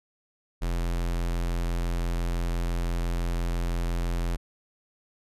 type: tone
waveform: square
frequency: 42.95 Hz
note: F1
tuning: 28 cents flat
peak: -26 dBFS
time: 0.61-4.37 s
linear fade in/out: 20 ms
effects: resampled to 32000 Hz